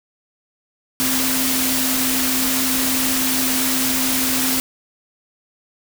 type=tone in noise; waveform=sine; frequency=260 Hz; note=C4; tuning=11 cents flat; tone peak=-23 dBFS; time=1-4.6 s; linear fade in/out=0 ms; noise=white; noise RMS=-20 dBFS; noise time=1-4.6 s; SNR=-6 dB; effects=none